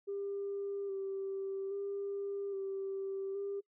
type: tone with vibrato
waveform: sine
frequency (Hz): 394.1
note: G4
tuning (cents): +9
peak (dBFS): -35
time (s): 0.07-3.61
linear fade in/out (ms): 20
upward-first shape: square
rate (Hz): 0.61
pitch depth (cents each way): 22
effects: noise-tail reverb RT60 0.1 s tail -25 dB re dry + tanh soft clip ceiling -31 dBFS